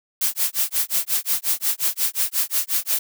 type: noise with tremolo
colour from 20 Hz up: blue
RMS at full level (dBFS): -19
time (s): 0.21-2.99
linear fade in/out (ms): 5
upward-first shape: sine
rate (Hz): 5.6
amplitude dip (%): 100
effects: none